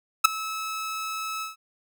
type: tone with ADSR envelope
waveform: sawtooth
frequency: 1299 Hz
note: E6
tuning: 26 cents flat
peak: -5 dBFS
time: 0.24-1.56 s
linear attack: 12 ms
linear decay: 7 ms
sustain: -21 dB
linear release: 140 ms
effects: none